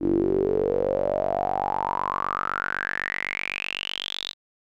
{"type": "tone with band-pass filter sweep", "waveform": "sawtooth", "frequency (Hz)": 47.9, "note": "G1", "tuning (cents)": -39, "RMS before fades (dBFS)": -26, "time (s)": [0, 4.34], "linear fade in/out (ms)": 50, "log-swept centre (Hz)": [310, 3900], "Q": 9.4, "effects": []}